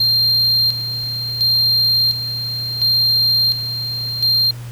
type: tone with tremolo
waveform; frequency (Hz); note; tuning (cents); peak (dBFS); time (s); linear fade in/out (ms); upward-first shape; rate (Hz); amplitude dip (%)
triangle; 4186; C8; 0; -11; 0-4.51; 5; square; 0.71; 65
effects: added 120 Hz sine -28 dBFS peak until 4.71 s + pink hiss -41 dBFS RMS until 4.71 s